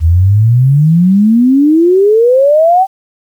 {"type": "exponential sweep", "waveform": "sine", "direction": "up", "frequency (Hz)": [77.78, 784], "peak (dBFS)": -4, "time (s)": [0, 2.87], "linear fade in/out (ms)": 50, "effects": ["7-bit"]}